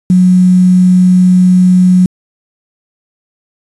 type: tone with quantisation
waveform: sine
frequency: 182.4 Hz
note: F#3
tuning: 24 cents flat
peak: -3 dBFS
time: 0.1-2.06 s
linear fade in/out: 2 ms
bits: 5
effects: resampled to 24000 Hz